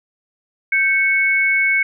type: tone pair together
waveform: sine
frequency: 1563 / 2210 Hz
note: G6 / C#7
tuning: -6 / -6 cents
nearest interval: tritone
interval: 600 cents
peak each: -20 / -14 dBFS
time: 0.72-1.83 s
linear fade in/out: 5 ms
effects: none